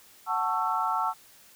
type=chord; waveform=sine; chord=F# minor seventh; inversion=none; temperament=just; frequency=740 / 888 / 1110 / 1332 Hz; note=F#5 / A5 / C#6 / E6; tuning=0 / +16 / +2 / +18 cents; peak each=-32 / -29 / -32 / -29 dBFS; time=0.26-1.14 s; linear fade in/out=50 ms; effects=white hiss -55 dBFS RMS until 1.55 s